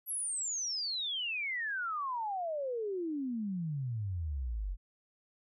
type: exponential sweep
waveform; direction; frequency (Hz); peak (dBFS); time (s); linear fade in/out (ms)
sine; down; 11780 to 43; -33; 0.06-4.77; 50
effects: none